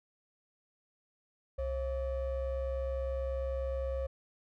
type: ring-modulated tone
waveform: triangle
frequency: 301.7 Hz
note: D4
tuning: 47 cents sharp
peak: -27 dBFS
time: 1.58-4.07 s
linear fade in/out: 10 ms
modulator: 237 Hz
effects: none